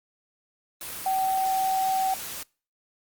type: tone in noise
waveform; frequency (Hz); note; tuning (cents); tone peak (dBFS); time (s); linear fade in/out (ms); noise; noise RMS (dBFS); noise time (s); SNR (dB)
sine; 764; G5; -45; -22; 1.06-2.14; 2; white; -36; 0.81-2.43; +11
effects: noise-tail reverb RT60 0.4 s tail -26 dB re dry + Opus 32 kbps